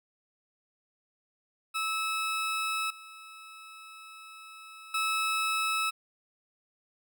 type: tone with level steps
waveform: 20% pulse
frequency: 1300 Hz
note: E6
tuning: 24 cents flat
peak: -24 / -41 / -22 dBFS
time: 1.74-5.91 s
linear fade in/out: 20 ms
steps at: 2.9 / 4.94 s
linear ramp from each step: 5 ms
effects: none